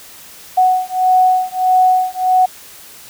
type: beating tone pair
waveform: sine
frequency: 740 / 741.6 Hz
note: F#5 / F#5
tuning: 0 / +4 cents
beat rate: 1.6 Hz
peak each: -13 dBFS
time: 0.57-2.46 s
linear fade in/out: 10 ms
effects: white hiss -38 dBFS RMS until 3.09 s